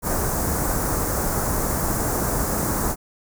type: band-stop noise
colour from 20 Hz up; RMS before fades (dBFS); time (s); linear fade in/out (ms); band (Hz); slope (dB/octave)
pink; -23; 0.02-2.96; 50; 1500 to 6400; 24
effects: none